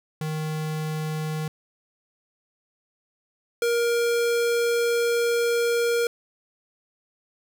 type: tone pair in turn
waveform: square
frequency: 155.56 / 470.8 Hz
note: D#3 / A#4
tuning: 0 / +17 cents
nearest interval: octave + perfect fifth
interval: 1917 cents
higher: second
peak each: -27 / -21 dBFS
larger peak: second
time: 0.21-1.48 / 3.62-6.07 s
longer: second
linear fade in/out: 2 ms
effects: none